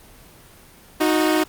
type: tone pair together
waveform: sawtooth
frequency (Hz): 311.1 / 366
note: D#4 / F#4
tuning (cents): 0 / -19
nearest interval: minor third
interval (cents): 281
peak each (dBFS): -14 / -17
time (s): 1-1.44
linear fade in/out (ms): 10
effects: pink hiss -47 dBFS RMS until 1.48 s + Opus 24 kbps